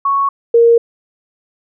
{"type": "tone pair in turn", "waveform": "sine", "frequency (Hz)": [1108.7, 466.2], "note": ["C#6", "A#4"], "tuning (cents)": [0, 0], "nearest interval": "octave + minor third", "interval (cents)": 1500, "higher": "first", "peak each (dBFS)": [-11, -5], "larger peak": "second", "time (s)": [[0.05, 0.29], [0.54, 0.78]], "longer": "neither", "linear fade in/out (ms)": 5, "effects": []}